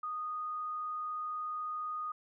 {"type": "tone", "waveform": "sine", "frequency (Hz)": 1237, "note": "D#6", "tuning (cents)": -10, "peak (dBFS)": -35, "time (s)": [0.03, 2.12], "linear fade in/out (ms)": 5, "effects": []}